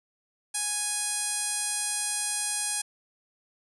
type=tone with low-pass filter; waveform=5% pulse; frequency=830 Hz; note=G#5; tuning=1 cent flat; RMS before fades=-30 dBFS; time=0.54-2.82 s; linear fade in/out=10 ms; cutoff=9400 Hz; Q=4.9; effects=none